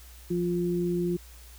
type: tone pair together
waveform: sine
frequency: 174.61 / 350.6 Hz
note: F3 / F4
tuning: 0 / +7 cents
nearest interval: octave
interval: 1207 cents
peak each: -28 / -27 dBFS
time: 0.3-1.17 s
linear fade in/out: 10 ms
effects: added 60 Hz sine -47 dBFS peak until 1.58 s + white hiss -53 dBFS RMS until 1.58 s